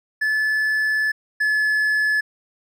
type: tone pair in turn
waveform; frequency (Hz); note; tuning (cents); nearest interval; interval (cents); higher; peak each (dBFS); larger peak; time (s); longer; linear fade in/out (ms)
triangle; 1731 / 1718.1; A6 / A6; -29 / -42; unison; 13; first; -16 / -15; second; 0.21-1.12 / 1.4-2.21; first; 10
effects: none